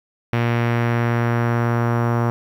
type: tone with low-pass filter sweep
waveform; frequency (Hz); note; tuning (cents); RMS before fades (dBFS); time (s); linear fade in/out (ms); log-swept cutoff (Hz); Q
sawtooth; 118.2; A#2; +24; -19; 0.33-2.3; 0; 2400 to 1200; 1.7
effects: 8-bit